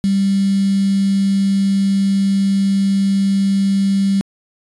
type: tone with quantisation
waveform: sine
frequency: 196 Hz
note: G3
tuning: in tune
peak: -12 dBFS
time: 0.04-4.21 s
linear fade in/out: 0 ms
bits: 5
effects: resampled to 24000 Hz